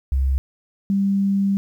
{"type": "tone pair in turn", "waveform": "sine", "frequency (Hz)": [66.8, 197.19], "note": ["C2", "G3"], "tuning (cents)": [36, 10], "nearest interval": "octave + perfect fifth", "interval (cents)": 1874, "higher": "second", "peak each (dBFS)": -16, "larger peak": "neither", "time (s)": [[0.12, 0.38], [0.9, 1.57]], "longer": "second", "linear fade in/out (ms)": 0, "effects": ["9-bit"]}